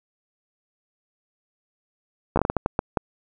slowing click train, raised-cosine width 1 ms, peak -6 dBFS, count 10, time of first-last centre 2.36-2.972 s, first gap 13 ms, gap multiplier 1.39, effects none

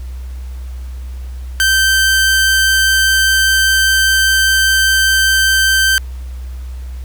sawtooth tone, 1555 Hz, G6, 14 cents flat, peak -6 dBFS, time 1.6-5.98 s, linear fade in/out 0 ms, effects added 63 Hz sine -23 dBFS peak until 7.04 s + pink hiss -45 dBFS RMS until 7.04 s

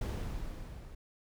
brown noise with level ramp, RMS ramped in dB -33 to -49 dBFS, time 0.01-0.95 s, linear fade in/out 5 ms, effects none

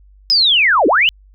sine linear two-way sweep, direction down then up, 5170 to 261 to 3093 Hz, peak -9 dBFS, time 0.3-1.09 s, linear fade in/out 0 ms, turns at 0.87 s, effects added 49 Hz sine -43 dBFS peak until 1.34 s

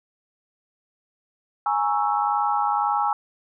sine chord, A# half-diminished seventh, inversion third, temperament equal, 830.6 / 932.3 / 1108.7 / 1318.5 Hz, G#5 / A#5 / C#6 / E6, 0 / 0 / 0 / 0 cents, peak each -22 / -28 / -28 / -26 dBFS, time 1.66-3.13 s, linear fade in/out 2 ms, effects none

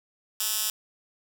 10% pulse tone with high-pass filter, 215.2 Hz, A3, 38 cents flat, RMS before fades -28 dBFS, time 0.4-0.7 s, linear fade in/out 2 ms, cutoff 5500 Hz, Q 0.55, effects none

